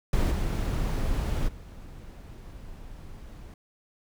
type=noise with level steps; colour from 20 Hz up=brown; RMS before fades=-23 / -27 / -43 dBFS; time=0.13-3.54 s; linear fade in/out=2 ms; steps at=0.3 / 1.47 s; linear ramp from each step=20 ms; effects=none